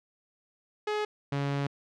sawtooth tone pair in turn, 422 / 140.83 Hz, G#4 / C#3, +28 / +28 cents, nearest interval octave + perfect fifth, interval 1900 cents, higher first, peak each -24 dBFS, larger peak neither, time 0.87-1.05 / 1.32-1.67 s, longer second, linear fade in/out 5 ms, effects low-pass 4000 Hz 12 dB/octave

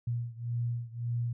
sine beating tone pair, 118.2 / 120 Hz, A#2 / B2, +24 / -49 cents, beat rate 1.8 Hz, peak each -33 / -35 dBFS, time 0.07-1.33 s, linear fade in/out 5 ms, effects none

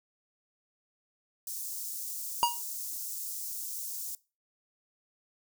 white high-pass noise, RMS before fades -38 dBFS, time 1.47-4.15 s, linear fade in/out 2 ms, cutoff 5800 Hz, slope 24 dB/octave
square tone with exponential decay, 950 Hz, A#5, 33 cents sharp, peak -19 dBFS, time 2.43-2.62 s, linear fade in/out 0 ms, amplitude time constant 40 ms
effects noise-tail reverb RT60 0.3 s tail -21 dB re dry

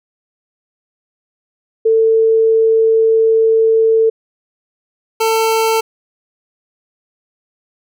sine / 25% pulse tone pair in turn, 446.9 / 446.9 Hz, A4 / A4, +27 / +27 cents, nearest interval unison, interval 0 cents, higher neither, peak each -8 dBFS, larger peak neither, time 1.85-4.1 / 5.2-5.81 s, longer first, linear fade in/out 10 ms, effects none

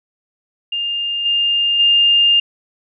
sine tone with level steps, 2810 Hz, F7, 10 cents sharp, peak -18 / -13 / -9 dBFS, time 0.72-2.4 s, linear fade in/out 5 ms, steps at 1.25 / 1.79 s, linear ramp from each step 10 ms, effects none

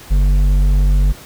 sine tone with hard clipping, 48.13 Hz, G1, 31 cents flat, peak -11 dBFS, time 0.1-1.13 s, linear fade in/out 20 ms, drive 7 dB, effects pink hiss -38 dBFS RMS until 1.25 s

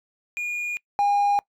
triangle tone pair in turn, 2434 / 812.3 Hz, D#7 / G#5, -39 / -39 cents, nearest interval octave + perfect fifth, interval 1900 cents, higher first, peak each -24 / -15 dBFS, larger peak second, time 0.37-0.77 / 0.99-1.39 s, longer neither, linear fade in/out 0 ms, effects noise-tail reverb RT60 0.1 s tail -24 dB re dry + tanh soft clip ceiling -11 dBFS

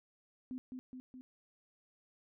sine tone with echo, 255.1 Hz, C4, 44 cents flat, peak -39 dBFS, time 0.51-0.58 s, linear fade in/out 0 ms, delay 210 ms, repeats 3, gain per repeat -3 dB, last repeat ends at 1.21 s, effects none

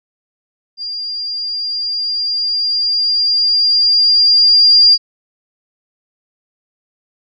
sine tone with level ramp, 4797 Hz, D8, 36 cents sharp, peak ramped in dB -21 to -4 dBFS, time 0.77-4.98 s, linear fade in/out 50 ms, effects none

